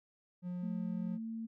triangle tone, 178.6 Hz, F3, 39 cents sharp, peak -35 dBFS, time 0.42-1.19 s, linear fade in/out 50 ms
sine tone with pitch glide, 219.8 to 225.6 Hz, A3 to A3, -2 to +44 cents, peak -38 dBFS, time 0.62-1.47 s, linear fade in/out 20 ms, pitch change +46 cents, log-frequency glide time 0.96-1.29 s
effects none

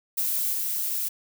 violet noise with level steps, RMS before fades -26 / -28 dBFS, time 0.17-1.09 s, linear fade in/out 10 ms, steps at 0.53 s, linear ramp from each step 2 ms, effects none

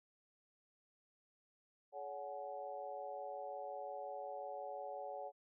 harmonic tone with a mistuned harmonic, 141.1 Hz, C#3, 31 cents sharp, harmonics 3 / 4 / 5 / 6, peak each -53 / -47 / -47 / -52 dBFS, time 1.92-5.32 s, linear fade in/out 50 ms, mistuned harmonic 5, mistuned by +85 cents, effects none

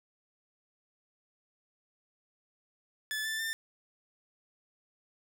sawtooth tone with pitch steps, 1734 / 1763.3 / 1793.1 Hz, A6 / A6 / A6, -26 / +3 / +32 cents, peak -29 dBFS, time 3.11-3.53 s, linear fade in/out 0 ms, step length 140 ms, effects none

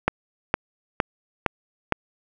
click train, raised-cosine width 0.5 ms, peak -3 dBFS, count 5, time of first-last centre 0.08-1.923 s, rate 2.17 Hz, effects none

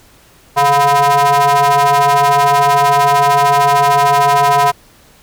square ring-modulated tone, 143.1 Hz, D3, 45 cents flat, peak -6 dBFS, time 0.56-4.72 s, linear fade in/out 20 ms, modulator 852 Hz, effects pink hiss -46 dBFS RMS until 5.22 s

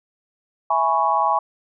sine chord, C# minor seventh, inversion first, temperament equal, 659.3 / 830.6 / 987.8 / 1108.7 Hz, E5 / G#5 / B5 / C#6, 0 / 0 / 0 / 0 cents, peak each -25 / -20 / -22 / -21 dBFS, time 0.7-1.39 s, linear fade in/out 5 ms, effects none

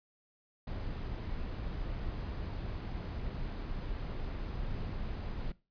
brown noise, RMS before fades -38 dBFS, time 0.67-5.52 s, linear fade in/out 5 ms, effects noise-tail reverb RT60 0.3 s tail -20 dB re dry + resampled to 11025 Hz

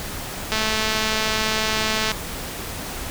click train, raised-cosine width 0.2 ms, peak -5 dBFS, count 349, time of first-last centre 0.52-2.116 s, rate 218 Hz, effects pink hiss -31 dBFS RMS until 3.1 s

